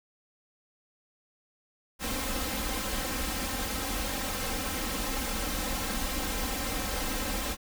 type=noise with comb filter; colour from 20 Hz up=pink; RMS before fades=-32 dBFS; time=1.99-7.57 s; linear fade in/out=50 ms; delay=3.8 ms; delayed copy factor=+0.95; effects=none